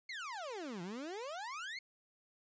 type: exponential two-way sweep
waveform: 30% pulse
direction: down then up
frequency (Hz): 2217 to 165.9 to 2217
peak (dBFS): -39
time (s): 0.09-1.79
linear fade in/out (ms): 5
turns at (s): 0.82
effects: resampled to 16000 Hz + 13-bit